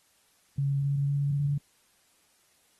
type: tone with pitch steps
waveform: sine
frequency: 139.4 / 140.61 / 141.84 / 143.07 Hz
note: C#3 / C#3 / C#3 / D3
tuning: +10 / +25 / +40 / -45 cents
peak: -24 dBFS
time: 0.58-1.58 s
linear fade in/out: 5 ms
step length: 250 ms
effects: white hiss -66 dBFS RMS until 2.79 s + AAC 32 kbps